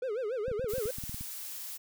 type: tone with vibrato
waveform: triangle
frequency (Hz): 466.2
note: A#4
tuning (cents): 0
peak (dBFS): -29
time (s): 0.02-0.91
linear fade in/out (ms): 5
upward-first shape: sine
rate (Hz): 7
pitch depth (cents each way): 230
type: clicks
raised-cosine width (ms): 5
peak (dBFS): -29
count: 12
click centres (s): 0.482 / 0.515 / 0.595 / 0.644 / 0.736 / 0.782 / 0.857 / 0.985 / 1.038 / 1.095 / 1.144 / 1.21
type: noise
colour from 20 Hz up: blue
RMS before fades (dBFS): -41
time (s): 0.68-1.78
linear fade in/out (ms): 20
effects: none